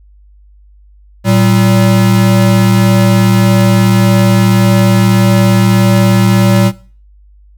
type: tone pair together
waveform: square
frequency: 114.4 / 191.23 Hz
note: A#2 / G3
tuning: -32 / -43 cents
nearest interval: major sixth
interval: 889 cents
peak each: -10 dBFS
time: 1.24-6.72 s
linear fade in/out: 50 ms
effects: noise-tail reverb RT60 0.4 s tail -18 dB re dry + added 50 Hz sine -39 dBFS peak until 7.57 s